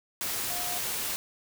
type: tone in noise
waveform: sine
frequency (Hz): 712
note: F5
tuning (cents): +33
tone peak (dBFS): -38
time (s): 0.5-0.78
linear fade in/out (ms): 0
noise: white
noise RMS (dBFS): -32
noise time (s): 0.21-1.16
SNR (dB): -9
effects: none